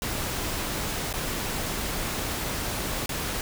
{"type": "noise with dropouts", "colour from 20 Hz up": "pink", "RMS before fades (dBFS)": -30, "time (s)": [0.02, 3.41], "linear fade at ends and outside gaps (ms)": 1, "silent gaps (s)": [[1.128, 1.138], [3.06, 3.092]], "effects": []}